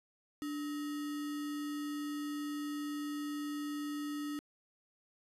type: tone with sample-and-hold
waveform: sine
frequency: 293.7 Hz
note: D4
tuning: in tune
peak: -36 dBFS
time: 0.42-4.39 s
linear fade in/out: 0 ms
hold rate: 1575 Hz
effects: resampled to 32000 Hz